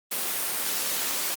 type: noise with amplitude modulation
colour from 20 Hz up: white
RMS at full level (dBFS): -27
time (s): 0.11-1.35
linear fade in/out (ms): 10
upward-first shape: sine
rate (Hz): 76.2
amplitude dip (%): 25
effects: high-pass 200 Hz 12 dB/octave + Opus 24 kbps